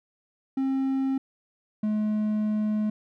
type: tone pair in turn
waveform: triangle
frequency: 267.4 / 213 Hz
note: C4 / G#3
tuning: +38 / +44 cents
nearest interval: major third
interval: 394 cents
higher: first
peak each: -21 dBFS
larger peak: neither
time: 0.57-1.18 / 1.83-2.9 s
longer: second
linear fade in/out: 5 ms
effects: none